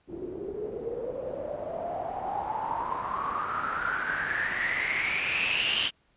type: noise with low-pass filter sweep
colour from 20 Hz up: white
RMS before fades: -31 dBFS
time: 0.07-5.91 s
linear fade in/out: 50 ms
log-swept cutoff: 340 to 3100 Hz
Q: 9.6
effects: pink hiss -68 dBFS RMS until 6.16 s + resampled to 8000 Hz